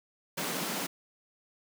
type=high-pass noise; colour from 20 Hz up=pink; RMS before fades=-34 dBFS; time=0.37-0.87 s; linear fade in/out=10 ms; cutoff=150 Hz; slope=96 dB/octave; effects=none